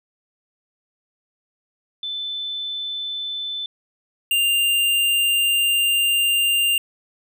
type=tone pair in turn; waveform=sine / square; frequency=3520 / 2794 Hz; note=A7 / F7; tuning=0 / 0 cents; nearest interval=major third; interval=400 cents; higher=first; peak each=-25 / -17 dBFS; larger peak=second; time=2.03-3.66 / 4.31-6.78 s; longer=second; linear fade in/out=2 ms; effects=none